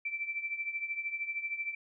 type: tone with tremolo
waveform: sine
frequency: 2335 Hz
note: D7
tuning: 11 cents flat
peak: -30 dBFS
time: 0.05-1.75 s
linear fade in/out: 5 ms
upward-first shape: triangle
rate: 13 Hz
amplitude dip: 80%
effects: none